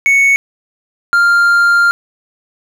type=tone pair in turn; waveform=triangle; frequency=2217 / 1396.6 Hz; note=C#7 / F6; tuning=0 / 0 cents; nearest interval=minor sixth; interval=800 cents; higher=first; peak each=-5 dBFS; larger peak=neither; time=0.06-0.36 / 1.13-1.91 s; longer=second; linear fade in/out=0 ms; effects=none